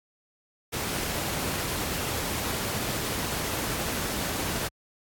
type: noise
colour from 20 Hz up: pink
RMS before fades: -30 dBFS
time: 0.72-4.69 s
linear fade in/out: 20 ms
effects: high-pass 60 Hz 12 dB/octave + AAC 64 kbps